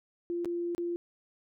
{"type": "tone with dropouts", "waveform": "sine", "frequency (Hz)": 345.5, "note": "F4", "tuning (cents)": -19, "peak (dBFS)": -30, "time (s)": [0.3, 0.96], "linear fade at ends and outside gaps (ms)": 0, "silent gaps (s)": [[0.447, 0.456], [0.749, 0.78]], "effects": []}